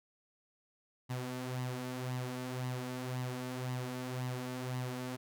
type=tone with flanger; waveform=sawtooth; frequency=126.6 Hz; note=B2; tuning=43 cents sharp; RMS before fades=-39 dBFS; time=1.09-5.17 s; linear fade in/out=20 ms; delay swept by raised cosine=1 to 4.6 ms; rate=1.9 Hz; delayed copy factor=+0.55; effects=none